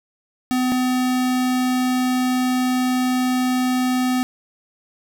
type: tone pair in turn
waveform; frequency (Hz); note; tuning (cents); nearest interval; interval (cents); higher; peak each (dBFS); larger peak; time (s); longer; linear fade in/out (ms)
square; 253.3 / 253.3; B3 / B3; +44 / +44; unison; 0; neither; -18; neither; 0.51-0.72 / 0.72-4.23; second; 0
effects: none